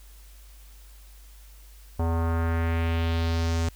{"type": "tone with low-pass filter sweep", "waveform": "square", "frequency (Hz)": 82.9, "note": "E2", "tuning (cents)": 10, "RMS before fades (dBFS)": -25, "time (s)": [1.99, 3.69], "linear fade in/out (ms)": 5, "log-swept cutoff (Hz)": [860, 7400], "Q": 1.9, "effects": ["added 50 Hz sine -46 dBFS peak until 3.75 s", "white hiss -56 dBFS RMS until 3.75 s"]}